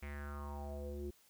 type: tone with low-pass filter sweep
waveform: square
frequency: 72.1 Hz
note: D2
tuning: 31 cents flat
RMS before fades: -44 dBFS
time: 0.02-1.11 s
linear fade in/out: 10 ms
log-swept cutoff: 2300 to 330 Hz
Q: 5.6
effects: white hiss -68 dBFS RMS until 1.29 s